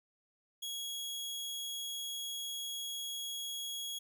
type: tone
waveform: sawtooth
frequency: 3322 Hz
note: G#7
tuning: in tune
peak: -35 dBFS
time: 0.62-3.99 s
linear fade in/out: 10 ms
effects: none